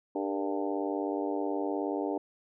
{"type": "harmonic tone with a mistuned harmonic", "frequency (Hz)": 98.9, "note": "G2", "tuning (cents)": 16, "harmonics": [3, 4, 5, 6, 7, 8, 9], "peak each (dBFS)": [-33, -35, -37, -39, -40, -41, -42], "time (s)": [0.15, 2.18], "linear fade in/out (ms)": 5, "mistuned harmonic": 5, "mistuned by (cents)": -77, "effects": []}